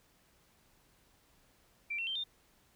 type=tone with pitch steps; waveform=sine; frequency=2349 / 2714 / 3136 / 3623 Hz; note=D7 / E7 / G7 / A7; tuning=0 / +50 / 0 / +50 cents; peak=-34 dBFS; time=1.9-2.24 s; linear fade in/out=10 ms; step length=85 ms; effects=pink hiss -68 dBFS RMS until 2.75 s